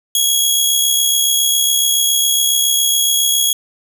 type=tone with amplitude modulation; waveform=15% pulse; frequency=3322 Hz; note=G#7; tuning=in tune; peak=-3 dBFS; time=0.15-3.53 s; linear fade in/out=2 ms; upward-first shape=sine; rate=67.2 Hz; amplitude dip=40%; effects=none